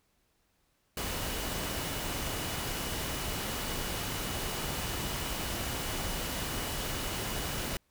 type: tone in noise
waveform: sine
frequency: 2936 Hz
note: F#7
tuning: 14 cents flat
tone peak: -46 dBFS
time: 0.97-7.77 s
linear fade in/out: 2 ms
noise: pink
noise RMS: -35 dBFS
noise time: 0.97-7.77 s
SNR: -14 dB
effects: pink hiss -73 dBFS RMS until 7.9 s